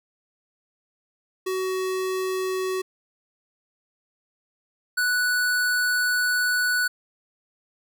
square tone pair in turn, 374.9 / 1479.8 Hz, F#4 / F#6, +23 / 0 cents, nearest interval 2 octaves, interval 2377 cents, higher second, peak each -25 / -21 dBFS, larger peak second, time 1.46-2.82 / 4.97-6.88 s, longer second, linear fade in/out 10 ms, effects none

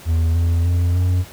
triangle tone with pitch steps, 82 / 84.65 / 87.38 / 90.2 Hz, E2 / E2 / F2 / F#2, -9 / +46 / +1 / -44 cents, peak -12 dBFS, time 0.05-1.25 s, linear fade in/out 50 ms, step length 300 ms, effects pink hiss -41 dBFS RMS until 1.32 s

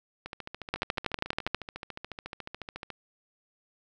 two click trains, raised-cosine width 0.3 ms, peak -22 / -11 dBFS, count 38 / 11, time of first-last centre 0.26-2.903 / 0.74-1.546 s, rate 14 / 12.4 Hz, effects none

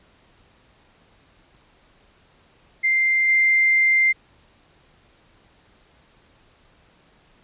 sine tone with level steps, 2093 Hz, C7, in tune, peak -16 / -14 dBFS, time 2.83-4.13 s, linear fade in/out 20 ms, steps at 3.28 s, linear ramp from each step 10 ms, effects pink hiss -57 dBFS RMS until 7.43 s + resampled to 8000 Hz

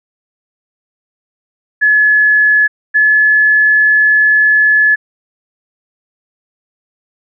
sine tone pair in turn, 1707 / 1714.6 Hz, G#6 / A6, +47 / -45 cents, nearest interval unison, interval 8 cents, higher second, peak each -6 dBFS, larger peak neither, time 1.81-2.68 / 2.94-4.96 s, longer second, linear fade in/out 20 ms, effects none

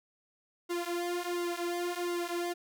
sawtooth tone with flanger, 349.2 Hz, F4, in tune, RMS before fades -34 dBFS, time 0.69-2.54 s, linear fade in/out 20 ms, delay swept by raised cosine 1.2 to 5 ms, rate 1.4 Hz, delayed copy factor -0.95, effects none

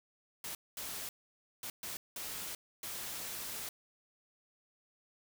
white noise bursts at uneven times, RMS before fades -42 dBFS, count 6, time 0.44-0.55 / 0.77-1.09 / 1.63-1.7 / 1.83-1.97 / 2.16-2.55 / 2.83-3.69 s, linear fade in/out 2 ms, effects none

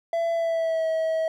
triangle tone with pitch glide, 670 to 643.4 Hz, E5 to E5, +28 to -42 cents, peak -20 dBFS, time 0.13-1.28 s, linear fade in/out 2 ms, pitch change -70 cents, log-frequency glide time 0.33-0.87 s, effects none

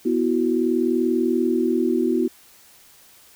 sine chord, B suspended fourth, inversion none, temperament equal, 246.9 / 329.6 / 370 Hz, B3 / E4 / F#4, 0 / 0 / 0 cents, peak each -22 dBFS, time 0.05-2.28 s, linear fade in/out 10 ms, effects white hiss -51 dBFS RMS until 3.35 s

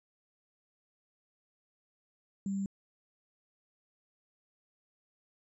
sine tone with sample-and-hold, 196 Hz, G3, in tune, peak -31 dBFS, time 2.46-2.66 s, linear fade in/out 2 ms, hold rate 7350 Hz, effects resampled to 24000 Hz

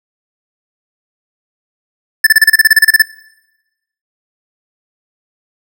square tone bursts, 1755 Hz, A6, 5 cents flat, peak -3 dBFS, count 14, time 2.24-3.022 s, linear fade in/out 5 ms, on 28 ms, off 30 ms, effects noise-tail reverb RT60 1.0 s tail -22 dB re dry

